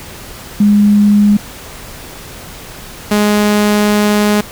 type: tone pair in turn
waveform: sine / sawtooth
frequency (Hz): 206.2 / 208.4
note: G#3 / G#3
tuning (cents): -12 / +6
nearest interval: unison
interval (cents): 18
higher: second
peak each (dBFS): -5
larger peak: neither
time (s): 0.6-1.37 / 3.11-4.41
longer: second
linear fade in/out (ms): 5
effects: pink hiss -31 dBFS RMS until 4.51 s